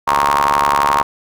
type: ring-modulated tone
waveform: sawtooth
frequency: 71.5 Hz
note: D2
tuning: 46 cents flat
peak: -5 dBFS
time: 0.07-1.03 s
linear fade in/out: 10 ms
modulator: 1010 Hz
effects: none